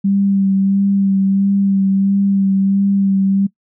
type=tone with vibrato; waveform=sine; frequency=196 Hz; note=G3; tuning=in tune; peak=-11 dBFS; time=0.04-3.47 s; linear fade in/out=10 ms; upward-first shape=sine; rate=1.5 Hz; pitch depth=21 cents each way; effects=noise-tail reverb RT60 0.1 s tail -21 dB re dry